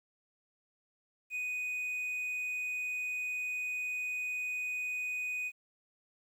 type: tone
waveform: triangle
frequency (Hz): 2489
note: D#7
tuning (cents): 0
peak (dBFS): -32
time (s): 1.3-5.52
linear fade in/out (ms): 50
effects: 11-bit